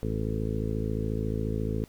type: harmonic tone with a mistuned harmonic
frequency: 54.2 Hz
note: A1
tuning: 25 cents flat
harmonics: 1 / 2 / 3 / 4 / 5 / 6 / 7 / 8 / 9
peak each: -33 / -32 / -36 / -35 / -38 / -41 / -41 / -36 / -43 dBFS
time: 0.03-1.84 s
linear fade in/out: 0 ms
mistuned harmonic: 9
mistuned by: +16 cents
effects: pink hiss -58 dBFS RMS until 1.88 s